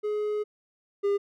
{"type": "tone pair in turn", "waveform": "triangle", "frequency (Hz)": [420.7, 402.9], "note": ["G#4", "G4"], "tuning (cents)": [22, 48], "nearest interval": "minor second", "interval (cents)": 74, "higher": "first", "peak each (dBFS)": [-24, -20], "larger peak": "second", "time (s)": [[0.03, 0.44], [1.03, 1.18]], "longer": "first", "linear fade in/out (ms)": 20, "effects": []}